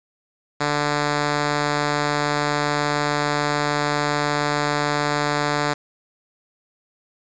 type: tone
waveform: 5% pulse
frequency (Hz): 146.9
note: D3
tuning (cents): +1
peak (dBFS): -8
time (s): 0.6-5.74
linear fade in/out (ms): 10
effects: resampled to 16000 Hz + 7-bit